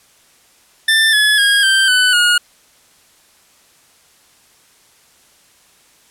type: tone with pitch steps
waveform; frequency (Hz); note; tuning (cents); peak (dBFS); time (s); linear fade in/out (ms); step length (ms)
25% pulse; 1780 / 1705.5 / 1634.2 / 1565.8 / 1500.3 / 1437.5; A6 / G#6 / G#6 / G6 / F#6 / F6; +20 / +46 / -28 / -2 / +24 / +50; -6; 0.88-2.38; 5; 250
effects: white hiss -51 dBFS RMS until 6.1 s + low-pass 11000 Hz 12 dB/octave